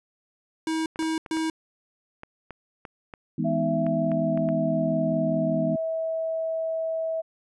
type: tone bursts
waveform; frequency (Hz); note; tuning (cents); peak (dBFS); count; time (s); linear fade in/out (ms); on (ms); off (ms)
square; 320; D#4; +49; -25; 3; 0.67-1.5; 2; 190; 130
type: clicks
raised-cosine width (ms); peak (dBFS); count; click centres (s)
0.5; -24; 12; 0.959 / 1.026 / 1.262 / 1.37 / 2.234 / 2.507 / 2.852 / 3.138 / 3.866 / 4.117 / 4.375 / 4.489
type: chord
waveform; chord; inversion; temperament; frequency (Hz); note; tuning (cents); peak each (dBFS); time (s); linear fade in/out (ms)
sine; E major seventh; none; equal with one note detuned; 162.36 / 207.7 / 246.9 / 311.1; E3 / G#3 / B3 / D#4; -26 / 0 / 0 / 0; -28 / -30 / -28 / -31; 3.38-5.76; 5
type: tone with pitch glide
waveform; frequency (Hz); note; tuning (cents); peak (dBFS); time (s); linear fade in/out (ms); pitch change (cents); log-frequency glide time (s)
sine; 666 to 648.5; E5 to E5; +18 to -28; -25; 3.44-7.22; 20; -46; 3.72-4.98
effects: resampled to 24000 Hz